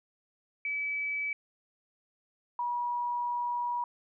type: tone pair in turn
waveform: sine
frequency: 2295 / 964.9 Hz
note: D7 / B5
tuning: -40 / -41 cents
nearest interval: octave + minor third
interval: 1501 cents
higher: first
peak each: -30 / -29 dBFS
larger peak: second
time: 0.65-1.33 / 2.59-3.84 s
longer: second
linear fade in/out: 2 ms
effects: none

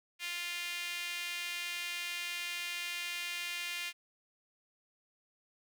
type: tone with high-pass filter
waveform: sawtooth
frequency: 349.2 Hz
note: F4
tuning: in tune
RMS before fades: -39 dBFS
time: 0.19-3.93 s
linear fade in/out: 50 ms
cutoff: 2400 Hz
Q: 2.6
effects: none

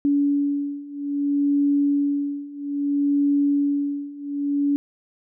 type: beating tone pair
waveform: sine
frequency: 284.7 / 285.31 Hz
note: C#4 / D4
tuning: +46 / -50 cents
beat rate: 0.61 Hz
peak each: -23 / -21 dBFS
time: 0.05-4.76 s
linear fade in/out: 0 ms
effects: none

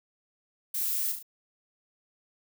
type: noise with echo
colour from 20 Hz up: violet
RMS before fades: -31 dBFS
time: 0.74-1.12 s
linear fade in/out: 5 ms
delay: 36 ms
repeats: 3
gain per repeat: -5 dB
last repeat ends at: 1.228 s
effects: none

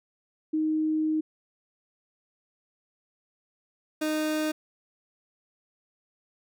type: tone pair in turn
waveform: sine / 30% pulse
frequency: 311.8 / 308.6 Hz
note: D#4 / D#4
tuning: +4 / -14 cents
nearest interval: unison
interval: 18 cents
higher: first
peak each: -23 dBFS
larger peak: neither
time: 0.53-1.21 / 4.01-4.52 s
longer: first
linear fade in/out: 10 ms
effects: none

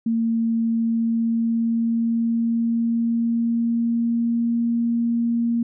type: tone with pitch glide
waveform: sine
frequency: 228.2 to 233.9 Hz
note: A#3 to A#3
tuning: -37 to +6 cents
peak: -18 dBFS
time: 0.06-5.63 s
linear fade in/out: 5 ms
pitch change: +43 cents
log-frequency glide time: 0.63-4.6 s
effects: none

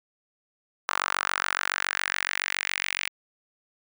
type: tone with high-pass filter sweep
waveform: sawtooth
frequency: 47.14 Hz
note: F#1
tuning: 33 cents sharp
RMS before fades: -29 dBFS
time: 0.88-3.09 s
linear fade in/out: 10 ms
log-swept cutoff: 1200 to 2300 Hz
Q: 2.9
effects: none

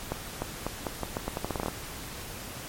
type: accelerating click train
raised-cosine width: 1 ms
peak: -15 dBFS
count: 15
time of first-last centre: 0.12-1.683 s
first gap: 300 ms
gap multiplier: 0.82
effects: pink hiss -40 dBFS RMS until 2.68 s + MP3 64 kbps

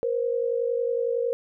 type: tone pair together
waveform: sine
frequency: 472.4 / 523.3 Hz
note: A#4 / C5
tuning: +23 / 0 cents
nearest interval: major second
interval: 177 cents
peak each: -24 / -28 dBFS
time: 0.03-1.33 s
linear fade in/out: 0 ms
effects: none

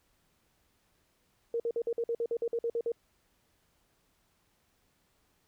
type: tone bursts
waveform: sine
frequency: 466.2 Hz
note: A#4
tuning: in tune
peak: -28 dBFS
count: 13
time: 1.54-2.919 s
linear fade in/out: 2 ms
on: 59 ms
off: 51 ms
effects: pink hiss -72 dBFS RMS until 5.47 s

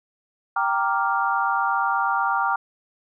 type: chord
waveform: sine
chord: G minor seventh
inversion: none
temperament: equal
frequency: 784 / 932.3 / 1174.7 / 1396.9 Hz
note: G5 / Bb5 / D6 / F6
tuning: 0 / 0 / 0 / 0 cents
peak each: -25 dBFS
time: 0.56-2.56 s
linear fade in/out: 5 ms
effects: none

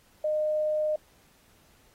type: tone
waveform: sine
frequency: 612 Hz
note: D#5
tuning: 29 cents flat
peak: -24 dBFS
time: 0.24-0.96 s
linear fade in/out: 5 ms
effects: pink hiss -62 dBFS RMS until 1.94 s + AAC 48 kbps

